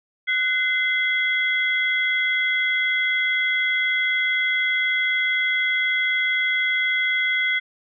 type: tone cluster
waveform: sine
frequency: 1491 / 2058 / 3335 Hz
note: F#6 / C7 / G#7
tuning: +13 / -29 / +7 cents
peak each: -26 / -20 / -28 dBFS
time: 0.27-7.6 s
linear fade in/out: 20 ms
effects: none